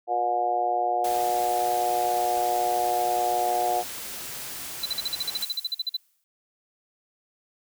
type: harmonic tone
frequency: 120 Hz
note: B2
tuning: 49 cents flat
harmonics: 3 / 4 / 5 / 6 / 7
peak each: -34 / -33 / -33 / -23 / -33 dBFS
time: 0.07-3.84 s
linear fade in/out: 50 ms
type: noise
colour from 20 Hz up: white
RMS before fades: -36 dBFS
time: 1.04-5.44 s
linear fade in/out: 5 ms
type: tone bursts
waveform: triangle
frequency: 4009 Hz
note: B7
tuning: 25 cents sharp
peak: -23 dBFS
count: 16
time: 4.83-5.968 s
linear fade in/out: 5 ms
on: 28 ms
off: 46 ms
type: noise with exponential decay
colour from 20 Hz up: blue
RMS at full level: -34 dBFS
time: 5.41-6.24 s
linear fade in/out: 0 ms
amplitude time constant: 180 ms
effects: none